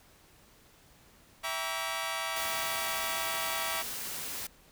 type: chord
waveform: 15% pulse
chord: E diminished seventh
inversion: none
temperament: just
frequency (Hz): 659.3 / 791.1 / 949.3 / 1139.2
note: E5 / G5 / Bb5 / Db6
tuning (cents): 0 / +16 / +31 / +47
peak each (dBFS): -31 / -34 / -32 / -31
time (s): 1.43-3.83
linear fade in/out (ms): 20
type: noise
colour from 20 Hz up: white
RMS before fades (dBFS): -38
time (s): 2.36-4.47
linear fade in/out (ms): 5
effects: pink hiss -60 dBFS RMS until 4.71 s